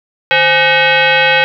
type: tone with frequency modulation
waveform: sine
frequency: 523.3 Hz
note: C5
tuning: in tune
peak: -7 dBFS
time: 0.31-1.44 s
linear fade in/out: 0 ms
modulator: 680 Hz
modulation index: 4
effects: none